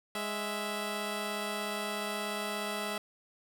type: tone pair together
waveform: 10% pulse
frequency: 207.5 / 659.3 Hz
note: G#3 / E5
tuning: -1 / 0 cents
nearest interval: octave + minor sixth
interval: 2001 cents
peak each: -28 dBFS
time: 0.15-2.98 s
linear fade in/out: 2 ms
effects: none